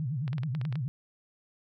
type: tone with vibrato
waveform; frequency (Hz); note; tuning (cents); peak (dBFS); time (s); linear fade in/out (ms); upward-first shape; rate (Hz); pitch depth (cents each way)
sine; 138.59; C#3; 0; -29; 0-0.88; 0; sine; 9.3; 270
type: clicks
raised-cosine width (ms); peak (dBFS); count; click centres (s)
0.3; -26; 9; 0.279 / 0.331 / 0.382 / 0.434 / 0.55 / 0.614 / 0.652 / 0.726 / 0.756
effects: none